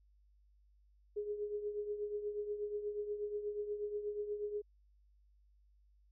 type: tone with tremolo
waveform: sine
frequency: 415.7 Hz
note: G#4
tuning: 2 cents sharp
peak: -34 dBFS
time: 1.16-4.62 s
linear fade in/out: 10 ms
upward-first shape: triangle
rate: 8.3 Hz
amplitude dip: 70%
effects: added 50 Hz sine -65 dBFS peak until 6.11 s